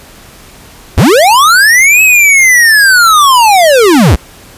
square linear two-way sweep, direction up then down, 46.25 to 2594 to 46.25 Hz, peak -3 dBFS, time 0.97-4.16 s, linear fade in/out 10 ms, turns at 2.02 s, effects pink hiss -35 dBFS RMS until 4.57 s + resampled to 32000 Hz

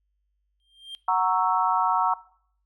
triangle tone with exponential growth, 3183 Hz, G7, 26 cents sharp, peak -31 dBFS, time 0.6-0.95 s, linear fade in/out 0 ms, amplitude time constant 74 ms
sine chord, F# dominant seventh, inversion none, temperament equal, 740 / 932.3 / 1108.7 / 1318.5 Hz, F#5 / A#5 / C#6 / E6, 0 / 0 / 0 / 0 cents, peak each -26 / -23 / -26 / -27 dBFS, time 1.08-2.14 s, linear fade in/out 5 ms
effects noise-tail reverb RT60 0.6 s tail -20 dB re dry + added 50 Hz sine -70 dBFS peak until 2.65 s

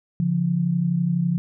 sine tone pair together, 142.6 / 174.6 Hz, C#3 / F3, +49 / 0 cents, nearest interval major third, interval 351 cents, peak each -24 / -20 dBFS, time 0.2-1.38 s, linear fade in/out 0 ms, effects none

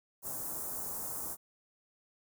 white band-stop noise, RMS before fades -39 dBFS, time 0.22-1.37 s, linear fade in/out 50 ms, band 1200 to 7300 Hz, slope 24 dB/octave, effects none

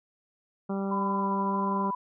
harmonic tone, 196 Hz, G3, in tune, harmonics 1 / 2 / 3 / 4 / 5 / 6 / 7, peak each -29 / -35 / -39 / -41 / -43 / -45 / -46 dBFS, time 0.69-1.91 s, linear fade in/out 10 ms
sine tone with vibrato, 998 Hz, B5, 18 cents sharp, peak -28 dBFS, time 0.91-1.95 s, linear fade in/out 5 ms, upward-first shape square, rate 1.6 Hz, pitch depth 9 cents each way
effects none

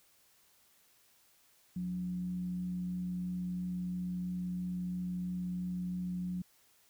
sine tone with frequency modulation, 180.3 Hz, F#3, 45 cents flat, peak -34 dBFS, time 1.76-6.42 s, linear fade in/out 5 ms, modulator 106 Hz, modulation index 0.2, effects white hiss -67 dBFS RMS until 6.89 s

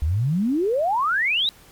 sine exponential sweep, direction up, 69.4 to 3951 Hz, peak -18 dBFS, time 0.02-1.49 s, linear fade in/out 0 ms, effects pink hiss -50 dBFS RMS until 1.71 s + MP3 96 kbps

